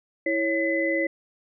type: tone cluster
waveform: sine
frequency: 329.4 / 552 / 2017 Hz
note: E4 / C#5 / B6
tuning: -1 / -7 / +36 cents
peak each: -26 dBFS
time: 0.26-1.07 s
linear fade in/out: 5 ms
effects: none